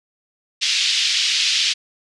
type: band-pass noise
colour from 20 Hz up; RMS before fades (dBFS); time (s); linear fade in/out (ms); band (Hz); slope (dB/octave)
pink; -19; 0.61-1.74; 20; 2700 to 5400; 24
effects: resampled to 24000 Hz